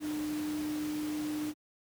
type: tone in noise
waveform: sine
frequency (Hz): 302.4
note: D#4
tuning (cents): -49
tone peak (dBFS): -32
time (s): 0-1.54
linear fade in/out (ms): 50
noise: pink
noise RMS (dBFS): -44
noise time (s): 0-1.54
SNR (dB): +9
effects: high-pass 100 Hz 12 dB/octave